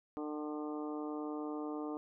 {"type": "harmonic tone with a mistuned harmonic", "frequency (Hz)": 150.7, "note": "D3", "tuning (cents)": 45, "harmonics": [2, 3, 4, 5, 6, 7, 8], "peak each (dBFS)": [-39, -44, -50, -49, -53, -52, -52], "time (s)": [0.17, 1.97], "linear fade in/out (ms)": 0, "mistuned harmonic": 6, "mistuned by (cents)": -27, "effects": []}